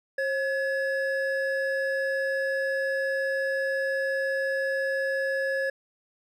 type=tone pair together; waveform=triangle; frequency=538.1 / 1700 Hz; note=C5 / G#6; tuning=+48 / +40 cents; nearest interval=octave + minor sixth; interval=1992 cents; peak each=-25 / -27 dBFS; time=0.18-5.7 s; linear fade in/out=5 ms; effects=none